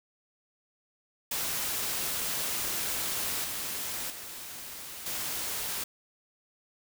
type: noise with level steps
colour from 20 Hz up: white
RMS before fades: -32 / -35 / -42 / -34 dBFS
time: 1.31-5.84 s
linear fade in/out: 5 ms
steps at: 3.44 / 4.1 / 5.06 s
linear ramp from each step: 2 ms
effects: none